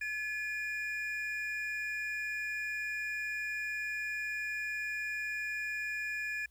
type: tone pair together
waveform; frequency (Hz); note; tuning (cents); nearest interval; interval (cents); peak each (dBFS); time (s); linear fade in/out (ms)
triangle; 1713 / 2423; A6 / D#7; -47 / -47; tritone; 600; -35 / -36; 0.01-6.46; 5
effects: added 60 Hz sine -63 dBFS peak until 6.5 s + white hiss -74 dBFS RMS until 6.5 s